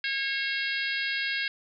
harmonic tone with a mistuned harmonic, 544 Hz, C#5, 33 cents flat, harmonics 3 / 4 / 5 / 6 / 7 / 8 / 9, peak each -31 / -33 / -35 / -37 / -38 / -39 / -40 dBFS, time 0.04-1.48 s, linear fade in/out 2 ms, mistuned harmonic 7, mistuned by +17 cents, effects none

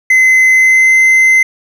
triangle tone with pitch glide, 2048 to 2063 Hz, C7 to C7, -38 to -25 cents, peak -3 dBFS, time 0.1-1.43 s, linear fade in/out 5 ms, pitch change +13 cents, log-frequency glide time 0.54-0.95 s, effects none

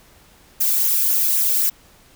violet noise with flanger, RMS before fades -18 dBFS, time 0.6-1.7 s, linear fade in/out 10 ms, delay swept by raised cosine 0.22 to 1.06 ms, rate 3.8 Hz, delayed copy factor -0.5, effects pink hiss -51 dBFS RMS until 2.15 s

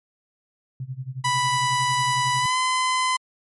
sine tone with tremolo, 130.2 Hz, C3, 8 cents flat, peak -26 dBFS, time 0.8-2.46 s, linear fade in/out 2 ms, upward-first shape sine, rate 11 Hz, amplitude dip 90%
sawtooth tone with pitch glide, 987.8 to 1023.2 Hz, B5 to C6, 0 to -39 cents, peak -16 dBFS, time 1.24-3.17 s, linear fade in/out 10 ms, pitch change +61 cents, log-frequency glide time 2.38-2.57 s
effects MP3 48 kbps

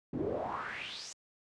brown noise with band-pass filter sweep, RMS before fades -38 dBFS, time 0.13-1.13 s, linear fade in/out 5 ms, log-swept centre 270 to 7000 Hz, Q 4.9, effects high-pass 60 Hz 12 dB/octave + resampled to 22050 Hz

